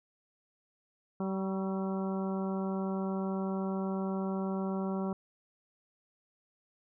harmonic tone with a mistuned harmonic, 191.9 Hz, G3, 37 cents flat, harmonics 1 / 2 / 3 / 4 / 5 / 6 / 7, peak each -32 / -38 / -42 / -44 / -46 / -48 / -49 dBFS, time 1.2-5.13 s, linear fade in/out 2 ms, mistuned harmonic 6, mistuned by -46 cents, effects none

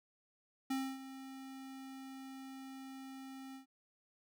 square tone with ADSR envelope, 266.4 Hz, C4, 31 cents sharp, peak -34 dBFS, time 0.7-3.66 s, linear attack 8 ms, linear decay 270 ms, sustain -14 dB, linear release 110 ms, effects none

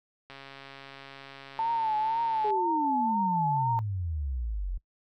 click train, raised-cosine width 0.3 ms, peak -29 dBFS, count 303, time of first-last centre 0.3-2.504 s, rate 137 Hz
sine tone with vibrato, 890 Hz, A5, 20 cents sharp, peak -25 dBFS, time 1.59-3.79 s, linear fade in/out 0 ms, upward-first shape triangle, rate 2 Hz, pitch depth 80 cents each way
sine exponential sweep, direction down, 430 to 41.63 Hz, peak -29 dBFS, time 2.44-4.78 s, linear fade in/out 10 ms
effects noise-tail reverb RT60 0.1 s tail -23 dB re dry

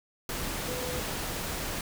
sine tone in noise, 500 Hz, B4, 21 cents sharp, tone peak -36 dBFS, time 0.68-1 s, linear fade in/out 2 ms, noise pink, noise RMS -34 dBFS, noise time 0.29-1.81 s, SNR -5 dB, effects none

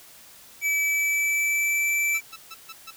square tone with pitch glide, 2300 to 2327 Hz, D7 to D7, -37 to -17 cents, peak -22 dBFS, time 0.61-2.21 s, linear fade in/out 50 ms, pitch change +20 cents, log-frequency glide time 0.85-1.9 s
15% pulse tone bursts, 1318.5 Hz, E6, in tune, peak -31 dBFS, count 5, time 2.14-2.91 s, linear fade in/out 10 ms, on 42 ms, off 140 ms
effects white hiss -49 dBFS RMS until 2.96 s

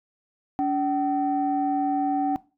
sine tone pair together, 285.9 / 763.3 Hz, D4 / G5, -46 / -46 cents, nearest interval octave + perfect fourth, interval 1700 cents, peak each -23 dBFS, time 0.59-2.36 s, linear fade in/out 0 ms, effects noise-tail reverb RT60 0.3 s tail -19 dB re dry + tanh soft clip ceiling -15 dBFS

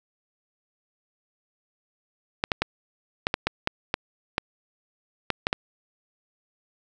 clicks, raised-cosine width 0.3 ms, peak -6 dBFS, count 12, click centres 2.439 / 2.518 / 2.62 / 3.269 / 3.341 / 3.47 / 3.674 / 3.941 / 4.381 / 5.303 / 5.469 / 5.529 s, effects none

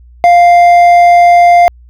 sine tone with hard clipping, 698.5 Hz, F5, in tune, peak -3 dBFS, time 0.24-1.68 s, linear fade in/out 0 ms, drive 5 dB, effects added 60 Hz sine -35 dBFS peak until 1.89 s

